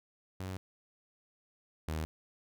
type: tone pair in turn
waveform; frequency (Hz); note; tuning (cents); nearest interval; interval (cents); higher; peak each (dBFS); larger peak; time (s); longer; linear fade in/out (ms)
sawtooth; 93.8 / 78.72; F#2 / D#2; +24 / +21; minor third; 303; first; -34 / -30; second; 0.4-0.57 / 1.88-2.05; neither; 0
effects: none